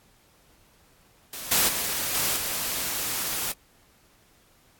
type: noise with level steps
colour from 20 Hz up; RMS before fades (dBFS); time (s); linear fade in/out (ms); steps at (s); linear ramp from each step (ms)
white; -36 / -21 / -28 / -25 / -29; 1.33-3.52; 2; 1.51 / 1.68 / 2.14 / 2.36; 10
effects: pink hiss -60 dBFS RMS until 4.79 s + AAC 64 kbps